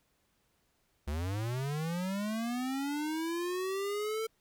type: linear sweep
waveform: square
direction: up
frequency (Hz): 69 to 449.4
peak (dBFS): -33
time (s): 1.07-4.27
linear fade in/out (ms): 10
effects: pink hiss -74 dBFS RMS until 4.4 s